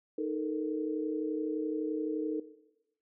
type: tone cluster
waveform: sine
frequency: 311.1 / 437 / 468.7 Hz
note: D#4 / A4 / A#4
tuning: 0 / -12 / +9 cents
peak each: -34 / -35 / -37 dBFS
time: 0.18-2.4 s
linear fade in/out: 5 ms
effects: noise-tail reverb RT60 1.0 s tail -17 dB re dry